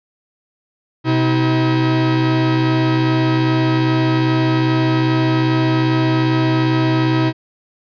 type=tone pair together; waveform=45% pulse; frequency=127.51 / 320 Hz; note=C3 / D#4; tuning=-44 / +49 cents; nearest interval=octave + major third; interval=1593 cents; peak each=-16 dBFS; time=1.04-7.33 s; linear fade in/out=50 ms; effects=resampled to 11025 Hz